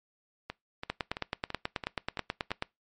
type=two click trains; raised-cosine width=0.3 ms; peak=-20 / -14 dBFS; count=7 / 17; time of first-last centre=0.5-2.507 / 0.9-2.624 s; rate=2.99 / 9.28 Hz; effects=noise-tail reverb RT60 0.2 s tail -23 dB re dry + MP3 48 kbps